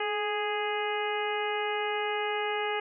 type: harmonic tone with a mistuned harmonic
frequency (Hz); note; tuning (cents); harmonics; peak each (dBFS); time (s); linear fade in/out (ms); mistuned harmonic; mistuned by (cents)
414.8; G#4; -2; 1 / 2 / 3 / 4 / 5 / 6 / 7; -32 / -33 / -38 / -38 / -37 / -40 / -39; 0-2.8; 5; 1; +38
effects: none